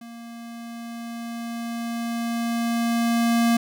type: tone with level ramp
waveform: square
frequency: 233.1 Hz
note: A#3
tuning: in tune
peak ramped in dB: -39 to -17 dBFS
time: 0.01-3.57 s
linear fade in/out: 5 ms
effects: none